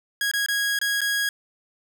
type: tone with dropouts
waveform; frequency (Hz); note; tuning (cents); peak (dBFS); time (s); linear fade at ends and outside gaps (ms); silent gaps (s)
sawtooth; 1650; G#6; -12; -18; 0.21-1.29; 2; 0.314-0.336 / 0.462-0.485 / 0.789-0.814 / 1.007-1.015
effects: none